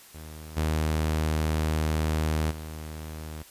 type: tone with level steps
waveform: sawtooth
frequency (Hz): 78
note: D#2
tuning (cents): +5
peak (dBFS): -36 / -20 / -32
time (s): 0.14-3.43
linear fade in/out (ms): 10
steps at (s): 0.56 / 2.5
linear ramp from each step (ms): 20
effects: white hiss -51 dBFS RMS until 3.5 s + resampled to 32000 Hz